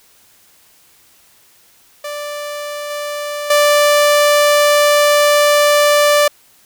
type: tone with level steps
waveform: sawtooth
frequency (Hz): 587.3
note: D5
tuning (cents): 0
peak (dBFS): -19 / -17 / -5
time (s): 2.04-6.28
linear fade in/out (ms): 5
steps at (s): 2.9 / 3.5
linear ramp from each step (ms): 5
effects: white hiss -50 dBFS RMS until 6.65 s